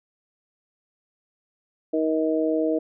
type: harmonic tone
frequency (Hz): 158.1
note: D#3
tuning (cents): +28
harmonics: 2 / 3 / 4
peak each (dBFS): -23 / -25 / -26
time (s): 1.93-2.79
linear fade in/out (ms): 10
effects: none